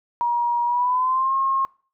sine tone with pitch glide, 953 to 1075.9 Hz, A#5 to C6, +38 to +48 cents, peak -18 dBFS, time 0.21-1.65 s, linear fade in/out 0 ms, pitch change +210 cents, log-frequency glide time 0.65-1.34 s, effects noise-tail reverb RT60 0.4 s tail -24 dB re dry

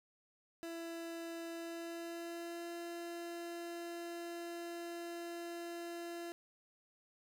30% pulse tone with pitch glide, 333.9 to 341.7 Hz, E4 to F4, +22 to -38 cents, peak -40 dBFS, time 0.63-6.32 s, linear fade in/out 0 ms, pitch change +40 cents, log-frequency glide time 1.5-2.71 s, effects none

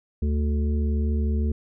harmonic tone with a mistuned harmonic, 73.42 Hz, D2, in tune, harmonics 1 / 3 / 5 / 6, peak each -21 / -29 / -37 / -39 dBFS, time 0.22-1.52 s, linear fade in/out 5 ms, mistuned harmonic 1, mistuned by +22 cents, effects none

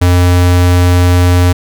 square tone, 89 Hz, F2, 33 cents sharp, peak -6 dBFS, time 0.01-1.53 s, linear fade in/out 10 ms, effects none

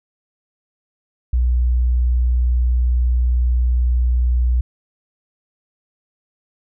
sine tone, 61.1 Hz, B1, 18 cents flat, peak -13 dBFS, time 1.33-4.61 s, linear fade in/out 5 ms, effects none

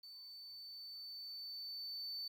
triangle tone with level ramp, 4526 Hz, C#8, 35 cents sharp, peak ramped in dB -51 to -40 dBFS, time 0.03-2.28 s, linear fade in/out 5 ms, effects 12-bit

